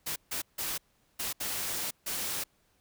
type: noise bursts at uneven times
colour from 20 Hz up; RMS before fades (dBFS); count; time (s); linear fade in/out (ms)
white; -34; 6; 0.06-0.16 / 0.31-0.42 / 0.58-0.78 / 1.19-1.33 / 1.4-1.91 / 2.06-2.44; 10
effects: pink hiss -70 dBFS RMS until 2.8 s